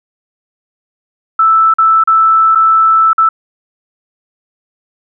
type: tone with dropouts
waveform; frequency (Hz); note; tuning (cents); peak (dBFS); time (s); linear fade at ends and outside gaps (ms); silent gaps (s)
sine; 1318.5; E6; 0; -5; 1.39-3.29; 5; 1.739-1.784 / 2.038-2.074 / 2.55-2.555 / 3.132-3.18
effects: none